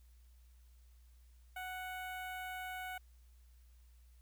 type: tone with notch filter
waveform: 15% pulse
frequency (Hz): 740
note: F#5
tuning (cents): 0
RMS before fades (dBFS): -44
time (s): 1.56-2.98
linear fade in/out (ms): 5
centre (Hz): 5400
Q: 0.5
effects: added 60 Hz sine -59 dBFS peak until 4.21 s + white hiss -75 dBFS RMS until 4.21 s